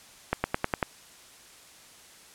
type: accelerating click train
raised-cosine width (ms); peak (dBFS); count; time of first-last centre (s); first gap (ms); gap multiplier
0.5; -9; 6; 0.33-0.828; 110; 0.95
effects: white hiss -52 dBFS RMS until 2.34 s + low-pass 10000 Hz 12 dB/octave